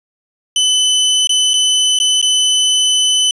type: tone with dropouts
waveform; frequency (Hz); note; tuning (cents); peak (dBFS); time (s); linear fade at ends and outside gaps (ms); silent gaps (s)
sawtooth; 3017; F#7; +33; -7; 0.56-3.31; 2; 1.272-1.293 / 1.535-1.539 / 1.989-2 / 2.215-2.226
effects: resampled to 22050 Hz